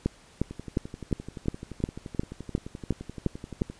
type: two click trains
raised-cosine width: 3 ms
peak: -11 / -24 dBFS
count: 11 / 38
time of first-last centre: 0.06-3.619 / 0.51-3.7 s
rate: 2.81 / 11.6 Hz
effects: pink hiss -55 dBFS RMS until 3.79 s + resampled to 22050 Hz